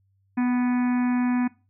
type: harmonic tone with a mistuned harmonic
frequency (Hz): 246.9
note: B3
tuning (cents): 0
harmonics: 1 / 3 / 4 / 5 / 6 / 7 / 8 / 9 / 10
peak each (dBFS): -20 / -36 / -36 / -44 / -44 / -38 / -48 / -44 / -44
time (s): 0.37-1.48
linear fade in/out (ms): 10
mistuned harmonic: 3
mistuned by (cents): +19
effects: noise-tail reverb RT60 0.3 s tail -20 dB re dry + added 97 Hz sine -63 dBFS peak until 1.69 s